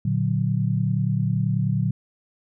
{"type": "chord", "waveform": "sine", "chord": "Bb augmented", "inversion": "none", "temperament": "equal", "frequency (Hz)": [116.54, 146.83, 185], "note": ["Bb2", "D3", "F#3"], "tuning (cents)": [0, 0, 0], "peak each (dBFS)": [-23, -24, -25], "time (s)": [0.05, 1.91], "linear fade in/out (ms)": 5, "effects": []}